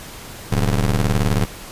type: ring-modulated tone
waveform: 25% pulse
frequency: 73.42 Hz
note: D2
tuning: in tune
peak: -9 dBFS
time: 0.51-1.46 s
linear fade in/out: 20 ms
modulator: 46.2 Hz
effects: pink hiss -36 dBFS RMS until 1.71 s + resampled to 32000 Hz